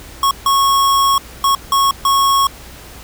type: tone bursts at uneven times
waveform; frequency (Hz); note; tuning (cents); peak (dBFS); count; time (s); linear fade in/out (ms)
square; 1100; C#6; -14; -11; 5; 0.23-0.31 / 0.46-1.18 / 1.44-1.55 / 1.72-1.91 / 2.05-2.47; 2
effects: added 60 Hz sine -39 dBFS peak until 3.03 s + pink hiss -37 dBFS RMS until 3.03 s